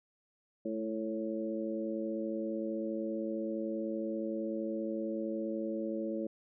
harmonic tone with a mistuned harmonic, 110.6 Hz, A2, 9 cents sharp, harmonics 2 / 3 / 4 / 5, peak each -38 / -37 / -43 / -39 dBFS, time 0.65-6.27 s, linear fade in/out 5 ms, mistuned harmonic 2, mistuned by -24 cents, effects none

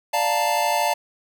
square chord, Bb major seventh, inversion first, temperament equal, 587.3 / 698.5 / 880 / 932.3 Hz, D5 / F5 / A5 / Bb5, 0 / 0 / 0 / 0 cents, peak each -27 / -25 / -23 / -29 dBFS, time 0.13-0.94 s, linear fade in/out 10 ms, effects none

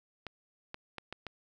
clicks, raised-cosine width 0.3 ms, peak -24 dBFS, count 5, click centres 0.267 / 0.744 / 0.983 / 1.126 / 1.267 s, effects none

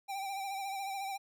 square tone with vibrato, 784 Hz, G5, in tune, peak -37 dBFS, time 0.08-1.18 s, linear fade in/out 20 ms, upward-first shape sine, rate 14 Hz, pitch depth 41 cents each way, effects none

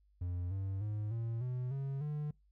triangle tone with pitch steps, 88.7 / 96.73 / 105.48 / 115.03 / 125.44 / 136.79 / 149.18 Hz, F2 / G2 / G#2 / A#2 / B2 / C#3 / D3, +27 / -23 / +27 / -23 / +27 / -23 / +27 cents, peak -33 dBFS, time 0.21-2.31 s, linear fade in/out 5 ms, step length 300 ms, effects noise-tail reverb RT60 0.2 s tail -25 dB re dry + added 50 Hz sine -66 dBFS peak until 2.51 s

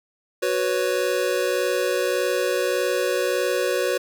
square chord, F# suspended fourth, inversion none, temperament just, 370 / 493.3 / 555 Hz, F#4 / B4 / C#5, 0 / -2 / +2 cents, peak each -26 / -25 / -26 dBFS, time 0.42-3.98 s, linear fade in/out 10 ms, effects none

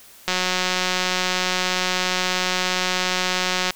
click train, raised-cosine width 0.2 ms, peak -4 dBFS, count 628, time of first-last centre 0.28-3.706 s, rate 183 Hz, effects white hiss -47 dBFS RMS until 3.75 s

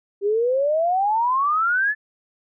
sine exponential sweep, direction up, 392 to 1760 Hz, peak -17 dBFS, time 0.21-1.95 s, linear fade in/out 50 ms, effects none

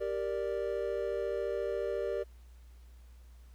triangle chord, G minor, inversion none, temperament equal, 392 / 466.2 / 587.3 Hz, G4 / Bb4 / D5, 0 / 0 / 0 cents, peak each -34 dBFS, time 0-2.24 s, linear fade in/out 20 ms, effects added 60 Hz sine -51 dBFS peak until 3.54 s + pink hiss -68 dBFS RMS until 3.54 s

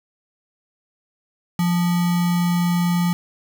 sine tone with sample-and-hold, 174.61 Hz, F3, in tune, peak -16 dBFS, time 1.59-3.13 s, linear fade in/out 2 ms, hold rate 1050 Hz, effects none

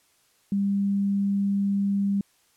sine tone, 199.1 Hz, G3, 27 cents sharp, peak -21 dBFS, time 0.52-2.21 s, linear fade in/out 2 ms, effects white hiss -64 dBFS RMS until 2.56 s + low-pass 12000 Hz 12 dB/octave

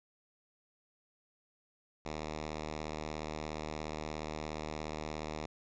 5% pulse tone, 77 Hz, D#2, 17 cents flat, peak -27 dBFS, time 2.05-5.46 s, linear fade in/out 5 ms, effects resampled to 16000 Hz

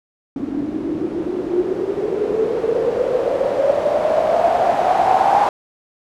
blue noise with low-pass filter sweep, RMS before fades -18 dBFS, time 0.36-5.49 s, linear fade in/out 2 ms, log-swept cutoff 280 to 830 Hz, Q 9.6, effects none

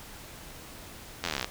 slowing click train, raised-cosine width 0.2 ms, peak -12 dBFS, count 16, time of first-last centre 1.24-1.445 s, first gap 11 ms, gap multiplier 1.03, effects pink hiss -46 dBFS RMS until 1.5 s

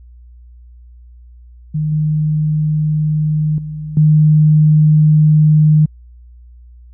sine tone with level steps, 153.2 Hz, D#3, 27 cents flat, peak -14 / -12 / -22 / -6 dBFS, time 1.74-5.86 s, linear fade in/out 10 ms, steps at 1.92 / 3.58 / 3.97 s, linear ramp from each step 2 ms, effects added 60 Hz sine -37 dBFS peak until 6.93 s

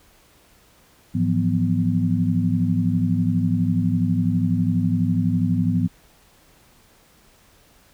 sine tone cluster, 105.1 / 168 / 180.1 / 248.1 Hz, G#2 / E3 / F#3 / B3, +21 / +33 / -46 / +8 cents, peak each -23 dBFS, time 1.14-5.88 s, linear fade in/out 20 ms, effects pink hiss -55 dBFS RMS until 7.93 s

